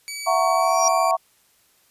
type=tone with pitch glide; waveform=15% pulse; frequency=2282 to 2348 Hz; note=C#7 to D7; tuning=+50 to -1 cents; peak=-23 dBFS; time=0.08-1.11 s; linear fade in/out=0 ms; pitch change=+49 cents; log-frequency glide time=0.51-0.84 s
type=chord; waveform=sine; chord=F# dominant seventh; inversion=third; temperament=just; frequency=666 / 740 / 925 / 1110 Hz; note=E5 / F#5 / A#5 / C#6; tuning=+18 / 0 / -14 / +2 cents; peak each=-21 / -22 / -26 / -21 dBFS; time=0.26-1.17 s; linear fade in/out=20 ms
type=tone with exponential growth; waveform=sine; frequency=5720 Hz; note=F8; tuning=41 cents sharp; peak=-15 dBFS; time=0.6-0.88 s; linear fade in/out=1 ms; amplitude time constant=59 ms
effects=white hiss -60 dBFS RMS until 1.9 s + resampled to 32000 Hz